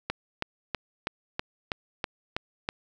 click train, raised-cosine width 0.3 ms, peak -12 dBFS, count 9, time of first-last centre 0.1-2.689 s, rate 3.09 Hz, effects none

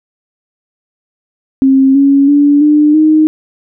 sine tone with pitch steps, 267.7 / 277.8 / 288.2 / 299.1 / 310.4 Hz, C4 / C#4 / D4 / D4 / D#4, +40 / +4 / -33 / +32 / -4 cents, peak -4 dBFS, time 1.62-3.27 s, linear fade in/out 0 ms, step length 330 ms, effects none

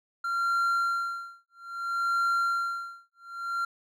triangle tone with tremolo, 1378 Hz, F6, 24 cents flat, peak -21 dBFS, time 0.24-3.65 s, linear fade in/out 5 ms, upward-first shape sine, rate 0.61 Hz, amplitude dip 100%, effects none

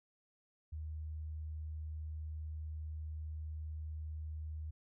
sine tone, 77.6 Hz, D#2, 4 cents flat, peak -40 dBFS, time 0.72-4.71 s, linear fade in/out 10 ms, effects none

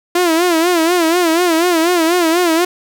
sawtooth tone with vibrato, 340 Hz, F4, 46 cents flat, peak -7 dBFS, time 0.15-2.65 s, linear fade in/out 5 ms, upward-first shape sine, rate 4.1 Hz, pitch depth 110 cents each way, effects none

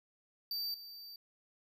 square tone with level steps, 4642 Hz, D8, 21 cents flat, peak -36 / -48 dBFS, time 0.51-1.16 s, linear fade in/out 2 ms, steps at 0.74 s, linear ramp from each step 2 ms, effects none

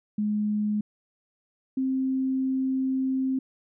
sine tone pair in turn, 210 / 263.2 Hz, G#3 / C4, +19 / +10 cents, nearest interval major third, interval 391 cents, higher second, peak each -23 dBFS, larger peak neither, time 0.18-0.81 / 1.77-3.39 s, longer second, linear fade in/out 5 ms, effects none

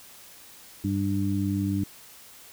harmonic tone, 98.7 Hz, G2, 12 cents sharp, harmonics 1 / 2 / 3, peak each -28 / -28 / -28 dBFS, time 0.84-1.84 s, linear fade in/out 5 ms, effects white hiss -49 dBFS RMS until 2.52 s

